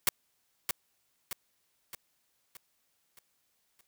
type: noise with echo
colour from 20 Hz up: white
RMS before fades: -24 dBFS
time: 0.07-0.09 s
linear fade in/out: 2 ms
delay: 620 ms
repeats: 6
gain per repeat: -6 dB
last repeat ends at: 3.81 s
effects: white hiss -75 dBFS RMS until 3.87 s